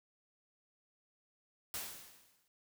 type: noise with exponential decay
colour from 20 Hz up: white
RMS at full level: -39 dBFS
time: 1.74-2.48 s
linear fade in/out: 1 ms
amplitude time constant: 160 ms
effects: none